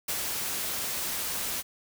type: noise with ADSR envelope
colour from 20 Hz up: white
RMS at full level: -30 dBFS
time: 0.08-1.63 s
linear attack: 8 ms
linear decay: 79 ms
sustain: -2 dB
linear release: 36 ms
effects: none